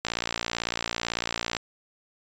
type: click train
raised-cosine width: 0.2 ms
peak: -9 dBFS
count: 89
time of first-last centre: 0.05-1.567 s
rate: 58 Hz
effects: resampled to 16000 Hz